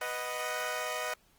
15% pulse chord, B major, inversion none, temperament equal, 493.9 / 622.3 / 740 Hz, B4 / D#5 / F#5, 0 / 0 / 0 cents, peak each -32 / -29 / -33 dBFS, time 0.01-1.14 s, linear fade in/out 5 ms, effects pink hiss -66 dBFS RMS until 1.38 s + Opus 24 kbps

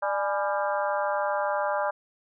harmonic tone with a mistuned harmonic, 198.5 Hz, G3, 22 cents sharp, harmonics 3 / 4 / 5 / 6 / 7 / 8, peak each -28 / -30 / -32 / -34 / -35 / -36 dBFS, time 0.02-1.91 s, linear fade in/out 10 ms, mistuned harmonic 4, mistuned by +82 cents, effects none

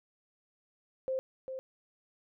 sine tone with echo, 524 Hz, C5, 2 cents sharp, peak -30 dBFS, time 1.08-1.19 s, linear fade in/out 0 ms, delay 400 ms, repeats 1, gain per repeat -7 dB, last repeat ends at 1.59 s, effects none

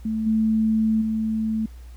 sine tone with level steps, 220 Hz, A3, in tune, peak -22 / -17 / -21 dBFS, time 0.05-1.66 s, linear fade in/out 5 ms, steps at 0.26 / 1.01 s, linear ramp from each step 10 ms, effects added 60 Hz sine -38 dBFS peak until 1.96 s + pink hiss -56 dBFS RMS until 1.96 s

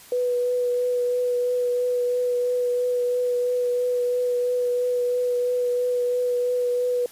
sine tone with vibrato, 492.2 Hz, B4, 6 cents flat, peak -20 dBFS, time 0.12-7.06 s, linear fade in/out 2 ms, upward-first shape triangle, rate 3 Hz, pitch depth 15 cents each way, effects white hiss -47 dBFS RMS until 7.11 s + resampled to 32000 Hz

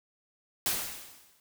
white noise with exponential decay, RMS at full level -27 dBFS, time 0.66-1.4 s, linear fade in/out 1 ms, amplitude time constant 160 ms, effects none

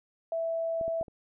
sine tone, 659.3 Hz, E5, in tune, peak -28 dBFS, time 0.32-1.03 s, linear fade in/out 2 ms
clicks, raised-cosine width 2 ms, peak -29 / -29 / -28 / -34 dBFS, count 4, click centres 0.812 / 0.88 / 1.012 / 1.082 s
effects none

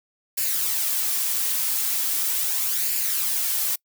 blue noise with flanger, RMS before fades -24 dBFS, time 0.37-3.76 s, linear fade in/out 10 ms, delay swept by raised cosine 0.41 to 3.91 ms, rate 0.39 Hz, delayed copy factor +0.5, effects noise-tail reverb RT60 0.1 s tail -26 dB re dry

